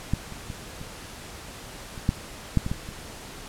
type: clicks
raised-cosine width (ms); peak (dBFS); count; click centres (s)
5; -10 / -26 / -21 / -26 / -26 / -8 / -7 / -16 / -15 / -25; 10; 0.136 / 0.323 / 0.502 / 0.814 / 1.978 / 2.091 / 2.573 / 2.664 / 2.715 / 2.889
effects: pink hiss -41 dBFS RMS until 3.48 s + low-pass 11000 Hz 12 dB/octave